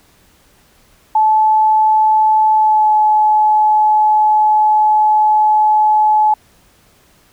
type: tone with pitch glide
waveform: sine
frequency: 866 to 855.1 Hz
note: A5 to A5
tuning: -28 to -50 cents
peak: -8 dBFS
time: 1.15-6.34 s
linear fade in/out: 5 ms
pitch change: -22 cents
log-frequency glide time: 2.54-2.93 s
effects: pink hiss -51 dBFS RMS until 7.32 s